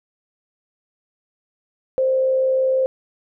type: tone with frequency modulation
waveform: sine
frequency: 523.3 Hz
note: C5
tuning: in tune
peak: -15 dBFS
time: 1.98-2.86 s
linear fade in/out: 0 ms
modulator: 66 Hz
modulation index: 0.23
effects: none